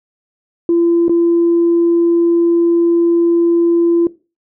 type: tone with dropouts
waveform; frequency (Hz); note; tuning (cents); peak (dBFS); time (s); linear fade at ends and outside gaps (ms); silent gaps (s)
sine; 340; F4; -46; -8; 0.69-4.07; 2; 1.082-1.094
effects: noise-tail reverb RT60 0.3 s tail -19 dB re dry + tanh soft clip ceiling -5 dBFS